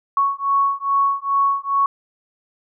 sine beating tone pair, 1108.7 / 1111.1 Hz, C#6 / C#6, 0 / +4 cents, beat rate 2.4 Hz, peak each -19 dBFS, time 0.17-1.86 s, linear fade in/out 2 ms, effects none

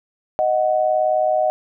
sine tone pair together, 622.3 / 741.3 Hz, D#5 / F#5, 0 / +3 cents, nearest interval minor third, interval 303 cents, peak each -17 / -19 dBFS, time 0.39-1.5 s, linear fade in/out 0 ms, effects none

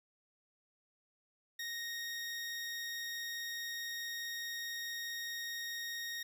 20% pulse tone, 1864.7 Hz, A#6, in tune, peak -34 dBFS, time 1.59-6.23 s, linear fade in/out 5 ms, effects 12-bit

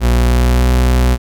40% pulse tone with pitch glide, 60.2 to 62.18 Hz, B1 to B1, -44 to +12 cents, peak -8 dBFS, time 0-1.18 s, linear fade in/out 50 ms, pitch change +56 cents, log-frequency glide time 0.13-0.68 s, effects none

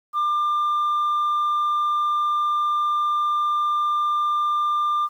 sine tone, 1195 Hz, D6, 30 cents sharp, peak -16 dBFS, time 0.13-5.09 s, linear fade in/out 50 ms, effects tanh soft clip ceiling -18 dBFS + 9-bit

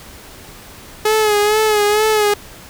sawtooth tone with vibrato, 424 Hz, G#4, 36 cents sharp, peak -8 dBFS, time 1.05-2.34 s, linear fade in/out 5 ms, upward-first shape sine, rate 2.2 Hz, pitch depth 49 cents each way, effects pink hiss -38 dBFS RMS until 2.69 s

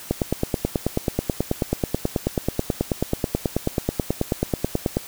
click train, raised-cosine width 2 ms, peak -6 dBFS, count 46, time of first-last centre 0.11-4.97 s, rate 9.26 Hz, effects white hiss -39 dBFS RMS until 5.07 s

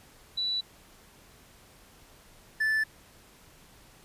sine / triangle tone pair in turn, 3951 / 1752.9 Hz, B7 / A6, 0 / -7 cents, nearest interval octave + major second, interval 1407 cents, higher first, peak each -27 / -22 dBFS, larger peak second, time 0.37-0.61 / 2.6-2.84 s, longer neither, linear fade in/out 10 ms, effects pink hiss -56 dBFS RMS until 4.04 s + resampled to 32000 Hz

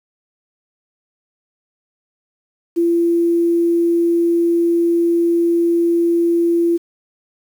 sine tone with quantisation, 340 Hz, F4, 46 cents flat, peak -12 dBFS, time 2.76-6.78 s, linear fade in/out 20 ms, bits 7, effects none

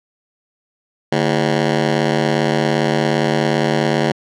15% pulse ring-modulated tone, 185 Hz, F#3, in tune, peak -5 dBFS, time 1.12-4.12 s, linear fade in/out 5 ms, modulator 38.7 Hz, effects low-pass 5000 Hz 12 dB/octave

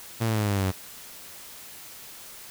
sawtooth exponential sweep, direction down, 116.54 to 92.2 Hz, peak -19 dBFS, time 0.2-0.72 s, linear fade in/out 20 ms, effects white hiss -44 dBFS RMS until 2.5 s

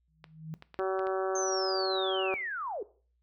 sine tone with exponential growth, 158.1 Hz, D#3, 28 cents sharp, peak -34 dBFS, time 0.08-0.54 s, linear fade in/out 0 ms, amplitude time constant 100 ms
clicks, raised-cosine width 0.3 ms, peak -30 dBFS, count 6, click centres 0.242 / 0.624 / 0.743 / 0.795 / 0.993 / 1.07 s
harmonic tone, 189.8 Hz, F#3, 44 cents sharp, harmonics 2 / 3 / 4 / 5 / 6 / 7 / 8 / 9, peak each -30 / -35 / -37 / -44 / -40 / -41 / -45 / -49 dBFS, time 0.79-2.34 s, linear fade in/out 0 ms
sine linear sweep, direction down, 6390 to 361.5 Hz, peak -33 dBFS, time 1.35-2.83 s, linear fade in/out 5 ms
effects noise-tail reverb RT60 0.4 s tail -17 dB re dry + added 60 Hz sine -70 dBFS peak until 3.22 s

